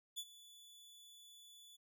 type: tone with ADSR envelope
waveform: sawtooth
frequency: 3456 Hz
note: A7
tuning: 32 cents flat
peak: -37 dBFS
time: 0.16-1.77 s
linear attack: 25 ms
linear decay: 56 ms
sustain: -18 dB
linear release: 18 ms
effects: none